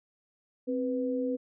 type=tone pair together; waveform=sine; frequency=262 / 494.5 Hz; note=C4 / B4; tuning=+2 / +2 cents; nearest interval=major seventh; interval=1100 cents; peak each=-30 / -31 dBFS; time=0.67-1.37 s; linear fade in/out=20 ms; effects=none